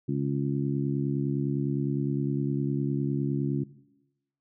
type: harmonic tone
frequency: 69.8 Hz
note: C#2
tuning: 13 cents sharp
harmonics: 2 / 3 / 4 / 5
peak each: -28 / -32 / -31 / -34 dBFS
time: 0.08-3.64 s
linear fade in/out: 10 ms
effects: noise-tail reverb RT60 0.9 s tail -17 dB re dry